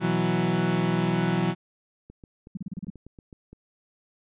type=chord; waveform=30% pulse; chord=B suspended fourth; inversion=none; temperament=equal; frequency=123.47 / 164.81 / 185 Hz; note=B2 / E3 / F#3; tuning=0 / 0 / 0 cents; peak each=-28 / -23 / -23 dBFS; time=0-1.55 s; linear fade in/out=50 ms
type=clicks; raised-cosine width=3 ms; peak=-32 dBFS; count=10; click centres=2.1 / 2.238 / 2.471 / 2.77 / 2.87 / 2.957 / 3.066 / 3.188 / 3.328 / 3.53 s
type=tone bursts; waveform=sine; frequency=189.2 Hz; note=F#3; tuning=39 cents sharp; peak=-29 dBFS; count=7; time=2.55-2.902 s; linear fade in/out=5 ms; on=22 ms; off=33 ms
effects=resampled to 8000 Hz